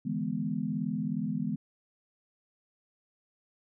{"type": "chord", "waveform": "sine", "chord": "E dominant seventh", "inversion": "third", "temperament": "equal with one note detuned", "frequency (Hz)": [148.02, 164.81, 207.7, 246.9], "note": ["D3", "E3", "G#3", "B3"], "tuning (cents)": [14, 0, 0, 0], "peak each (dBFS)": [-39, -35, -33, -34], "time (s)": [0.05, 1.56], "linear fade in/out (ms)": 10, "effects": []}